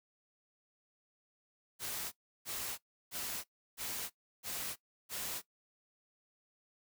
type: noise bursts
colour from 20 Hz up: white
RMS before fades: -40 dBFS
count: 6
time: 1.79-5.42 s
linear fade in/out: 50 ms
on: 330 ms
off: 330 ms
effects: noise-tail reverb RT60 0.1 s tail -18 dB re dry